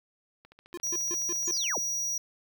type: click train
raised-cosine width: 0.3 ms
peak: -36 dBFS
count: 18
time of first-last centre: 0.45-1.639 s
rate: 14.3 Hz
type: tone bursts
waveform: square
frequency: 349.2 Hz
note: F4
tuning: in tune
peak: -36 dBFS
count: 5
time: 0.74-1.51 s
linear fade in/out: 0 ms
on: 34 ms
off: 150 ms
type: tone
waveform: square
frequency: 5780 Hz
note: F#8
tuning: 41 cents flat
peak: -29 dBFS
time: 0.83-2.18 s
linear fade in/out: 5 ms
type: linear sweep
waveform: sine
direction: down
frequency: 7170 to 36.28 Hz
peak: -31 dBFS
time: 1.45-1.79 s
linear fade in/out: 20 ms
effects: 10-bit